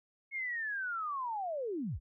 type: linear sweep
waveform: sine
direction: down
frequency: 2188 to 30.57 Hz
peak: -34 dBFS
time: 0.31-2 s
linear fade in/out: 50 ms
effects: none